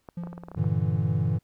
clicks, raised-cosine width 1 ms, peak -26 dBFS, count 10, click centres 0.088 / 0.236 / 0.272 / 0.33 / 0.379 / 0.436 / 0.485 / 0.516 / 0.547 / 0.642 s
triangle tone with exponential decay, 173 Hz, F3, 16 cents flat, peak -27 dBFS, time 0.17-0.82 s, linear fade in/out 5 ms, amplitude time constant 140 ms
triangle chord, E half-diminished seventh, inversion first, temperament equal, 98 / 116.54 / 146.83 / 164.81 Hz, G2 / Bb2 / D3 / E3, 0 / 0 / 0 / 0 cents, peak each -26 dBFS, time 0.56-1.39 s, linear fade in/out 20 ms
effects pink hiss -72 dBFS RMS until 1.43 s

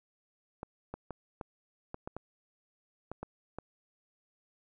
clicks, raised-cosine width 1 ms, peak -25 dBFS, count 10, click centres 0.631 / 0.94 / 1.107 / 1.412 / 1.944 / 2.075 / 2.166 / 3.116 / 3.23 / 3.586 s, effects none

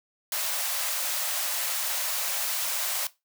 white high-pass noise, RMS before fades -29 dBFS, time 0.32-3.07 s, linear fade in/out 2 ms, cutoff 530 Hz, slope 96 dB/octave, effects noise-tail reverb RT60 0.2 s tail -17 dB re dry

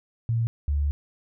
sine tone pair in turn, 115.2 / 72.2 Hz, A#2 / D2, -20 / -29 cents, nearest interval minor sixth, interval 809 cents, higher first, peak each -21 dBFS, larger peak neither, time 0.29-0.47 / 0.68-0.91 s, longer second, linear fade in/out 0 ms, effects none

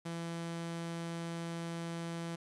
sawtooth tone, 167.9 Hz, E3, 32 cents sharp, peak -34 dBFS, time 0.05-2.36 s, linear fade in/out 10 ms, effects resampled to 24000 Hz + 10-bit

